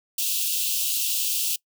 white high-pass noise, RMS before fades -25 dBFS, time 0.18-1.56 s, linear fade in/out 5 ms, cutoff 2600 Hz, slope 96 dB/octave, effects noise-tail reverb RT60 0.1 s tail -23 dB re dry

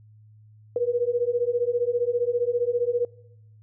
sine beating tone pair, 474.3 / 489.3 Hz, A#4 / B4, +30 / -16 cents, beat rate 15 Hz, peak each -25 / -24 dBFS, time 0.76-3.05 s, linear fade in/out 2 ms, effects noise-tail reverb RT60 0.8 s tail -24 dB re dry + added 107 Hz sine -49 dBFS peak until 3.62 s

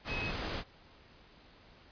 sine tone in noise, 2556 Hz, D#7, 46 cents sharp, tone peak -37 dBFS, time 0.07-0.33 s, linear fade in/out 50 ms, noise pink, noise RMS -37 dBFS, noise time 0.04-0.64 s, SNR -3 dB, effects pink hiss -59 dBFS RMS until 1.91 s + resampled to 11025 Hz

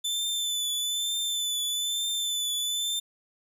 sawtooth tone with vibrato, 3520 Hz, A7, in tune, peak -24 dBFS, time 0.04-3 s, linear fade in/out 10 ms, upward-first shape triangle, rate 1.1 Hz, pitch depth 34 cents each way, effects resampled to 32000 Hz

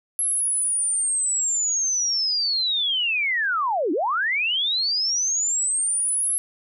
sine linear two-way sweep, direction down then up, 11175 to 277.2 to 11175 Hz, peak -20 dBFS, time 0.19-6.38 s, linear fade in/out 0 ms, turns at 3.92 s, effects none

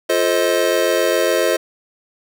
square chord, F dominant seventh, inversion none, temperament just, 349.2 / 436.5 / 523.8 / 628.6 Hz, F4 / A4 / C5 / Eb5, 0 / -14 / +2 / +18 cents, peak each -22 / -22 / -20 / -20 dBFS, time 0.09-1.57 s, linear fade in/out 10 ms, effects none

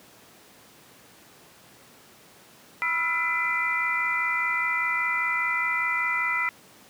sine tone cluster, 980 / 1317 / 1382 / 2012 / 2378 Hz, B5 / E6 / F6 / B6 / D7, -14 / -2 / -19 / +32 / +21 cents, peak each -33 / -32 / -34 / -25 / -31 dBFS, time 2.82-6.49 s, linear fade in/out 0 ms, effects pink hiss -52 dBFS RMS until 6.89 s + high-pass 150 Hz 12 dB/octave

